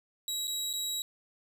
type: tone with dropouts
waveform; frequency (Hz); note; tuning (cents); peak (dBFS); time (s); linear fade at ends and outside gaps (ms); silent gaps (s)
25% pulse; 3867; B7; -37; -28; 0.28-1.02; 1; 0.472-0.478 / 0.73-0.736
effects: none